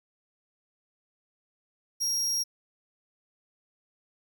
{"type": "tone", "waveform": "40% pulse", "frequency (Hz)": 5610, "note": "F8", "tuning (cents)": 7, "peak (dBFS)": -25, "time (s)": [2, 2.44], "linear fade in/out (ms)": 20, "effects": []}